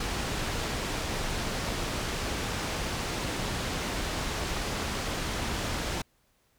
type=low-pass noise; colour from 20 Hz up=pink; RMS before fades=-32 dBFS; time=0-6.02 s; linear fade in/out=5 ms; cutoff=7000 Hz; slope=12 dB/octave; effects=pink hiss -69 dBFS RMS until 6.58 s